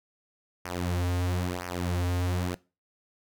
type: tone with flanger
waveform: sawtooth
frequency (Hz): 89.1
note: F2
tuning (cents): +35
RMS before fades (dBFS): -29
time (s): 0.65-2.55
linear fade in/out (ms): 5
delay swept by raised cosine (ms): 0.25 to 6.05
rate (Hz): 1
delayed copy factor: -0.85
effects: noise-tail reverb RT60 0.3 s tail -21 dB re dry